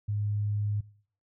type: tone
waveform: sine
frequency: 103.83 Hz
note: G#2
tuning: in tune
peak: -27 dBFS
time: 0.08-0.81 s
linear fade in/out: 10 ms
effects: noise-tail reverb RT60 0.5 s tail -20 dB re dry